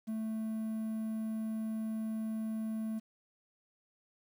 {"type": "tone with quantisation", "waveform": "triangle", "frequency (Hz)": 220, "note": "A3", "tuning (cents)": 0, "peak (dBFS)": -32, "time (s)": [0.07, 3], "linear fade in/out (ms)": 20, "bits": 10, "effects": []}